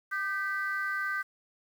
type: tone cluster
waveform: sine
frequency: 1205 / 1549 / 1972 Hz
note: D6 / G6 / B6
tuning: +44 / -21 / -3 cents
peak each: -35 / -30 / -37 dBFS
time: 0.11-1.23 s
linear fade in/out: 20 ms
effects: tanh soft clip ceiling -23 dBFS + 9-bit